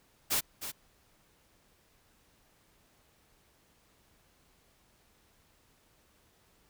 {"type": "noise with echo", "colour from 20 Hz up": "white", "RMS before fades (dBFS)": -29, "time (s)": [0.3, 0.41], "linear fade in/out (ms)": 20, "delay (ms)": 310, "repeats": 1, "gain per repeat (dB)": -10, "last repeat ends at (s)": 0.72, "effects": ["pink hiss -67 dBFS RMS until 6.69 s"]}